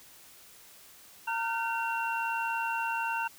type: tone cluster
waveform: sine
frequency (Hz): 916 / 1406 / 1527 / 2740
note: A#5 / F6 / G6 / F7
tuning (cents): -31 / +11 / -46 / -34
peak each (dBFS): -31 / -39 / -36 / -36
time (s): 1.27-3.28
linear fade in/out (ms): 10
effects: white hiss -54 dBFS RMS until 3.38 s